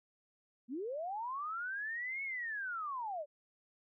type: linear two-way sweep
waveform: sine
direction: up then down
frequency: 218.9 to 2217 to 554 Hz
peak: -37 dBFS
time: 0.68-3.26 s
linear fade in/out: 50 ms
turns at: 2.23 s
effects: none